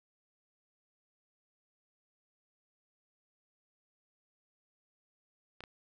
clicks, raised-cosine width 0.3 ms, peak -29 dBFS, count 2, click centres 5.606 / 5.638 s, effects none

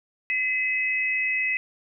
sine tone pair together, 2032 / 2560 Hz, B6 / D#7, +49 / +49 cents, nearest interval major third, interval 400 cents, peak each -25 dBFS, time 0.3-1.57 s, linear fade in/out 0 ms, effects none

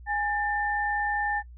sine tone pair together, 827.9 / 1785 Hz, G#5 / A6, -6 / +24 cents, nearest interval octave + minor second, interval 1330 cents, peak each -27 / -28 dBFS, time 0.06-1.43 s, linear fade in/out 50 ms, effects noise-tail reverb RT60 0.1 s tail -24 dB re dry + added 60 Hz sine -43 dBFS peak until 1.57 s

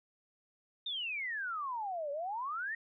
sine exponential two-way sweep, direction down then up, 3701 to 554.4 to 1901 Hz, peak -35 dBFS, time 0.86-2.75 s, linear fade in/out 5 ms, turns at 2.11 s, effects none

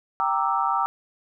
sine chord, E half-diminished seventh, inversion first, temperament equal, 784 / 932.3 / 1174.7 / 1318.5 Hz, G5 / Bb5 / D6 / E6, 0 / 0 / 0 / 0 cents, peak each -26 dBFS, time 0.2-0.86 s, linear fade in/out 0 ms, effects none

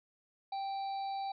harmonic tone with a mistuned harmonic, 784 Hz, G5, in tune, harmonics 1 / 3 / 5 / 6, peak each -35 / -56 / -51 / -55 dBFS, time 0.52-1.32 s, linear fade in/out 5 ms, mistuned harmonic 6, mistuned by -51 cents, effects none

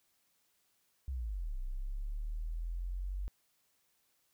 sine linear two-way sweep, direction down then up, 69.3 to 30.87 to 48.48 Hz, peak -35 dBFS, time 1.08-3.28 s, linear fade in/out 0 ms, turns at 1.57 s, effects white hiss -75 dBFS RMS until 4.33 s

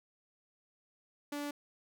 sawtooth tone, 290 Hz, D4, 22 cents flat, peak -33 dBFS, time 1.32-1.51 s, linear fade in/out 5 ms, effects none

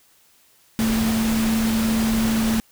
sine tone in noise, 222.9 Hz, A3, 23 cents sharp, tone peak -18 dBFS, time 0.79-2.6 s, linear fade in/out 0 ms, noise pink, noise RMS -27 dBFS, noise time 0.79-2.6 s, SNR +6 dB, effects white hiss -57 dBFS RMS until 2.71 s

